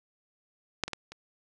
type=clicks; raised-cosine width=0.2 ms; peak=-9 / -19 / -16 / -26 dBFS; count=4; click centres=0.837 / 0.88 / 0.933 / 1.12 s; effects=resampled to 22050 Hz + 8-bit